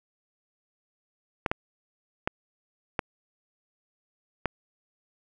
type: clicks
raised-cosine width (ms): 0.5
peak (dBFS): -10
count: 5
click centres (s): 1.462 / 1.515 / 2.275 / 2.992 / 4.457
effects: none